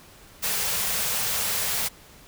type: band-stop noise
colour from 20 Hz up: white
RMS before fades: -26 dBFS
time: 0.42-1.89 s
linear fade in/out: 20 ms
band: 230 to 390 Hz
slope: 96 dB/octave
effects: pink hiss -50 dBFS RMS until 2.27 s